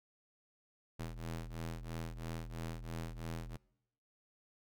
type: ring-modulated tone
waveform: sawtooth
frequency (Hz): 82.41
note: E2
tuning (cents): 0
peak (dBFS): -34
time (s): 0.99-3.57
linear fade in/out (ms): 10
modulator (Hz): 39.7
effects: noise-tail reverb RT60 0.9 s tail -25 dB re dry